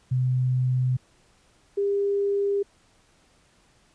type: tone pair in turn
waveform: sine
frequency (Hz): 127.4 / 401.2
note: C3 / G4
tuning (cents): -46 / +40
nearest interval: octave + minor sixth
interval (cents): 1986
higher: second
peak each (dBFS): -20 / -21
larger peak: first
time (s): 0.11-0.97 / 1.77-2.63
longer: neither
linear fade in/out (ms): 10
effects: pink hiss -61 dBFS RMS until 3.94 s + resampled to 22050 Hz